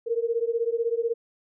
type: beating tone pair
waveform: sine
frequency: 456.4 / 472.4 Hz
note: A#4 / A#4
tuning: -37 / +23 cents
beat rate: 16 Hz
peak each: -26 dBFS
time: 0.06-1.14 s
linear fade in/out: 20 ms
effects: none